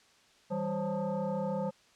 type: tone with frequency modulation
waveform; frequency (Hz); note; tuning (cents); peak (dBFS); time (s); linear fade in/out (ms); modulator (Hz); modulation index
sine; 162.6; E3; -23; -30; 0.5-1.71; 20; 359; 1.8
effects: white hiss -63 dBFS RMS until 1.95 s + low-pass 6000 Hz 12 dB/octave